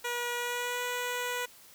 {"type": "tone with pitch glide", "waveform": "10% pulse", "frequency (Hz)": [481.9, 490.9], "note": ["B4", "B4"], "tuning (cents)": [-43, -10], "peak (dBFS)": -23, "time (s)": [0.04, 1.46], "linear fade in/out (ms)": 10, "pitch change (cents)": 33, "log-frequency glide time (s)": [0.37, 0.82], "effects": ["white hiss -55 dBFS RMS until 1.74 s"]}